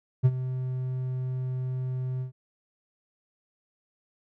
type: tone with ADSR envelope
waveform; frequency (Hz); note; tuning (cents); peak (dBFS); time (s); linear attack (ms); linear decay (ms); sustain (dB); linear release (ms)
triangle; 128.4; C3; -32; -12; 0.23-2.32; 25; 47; -14; 110
effects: none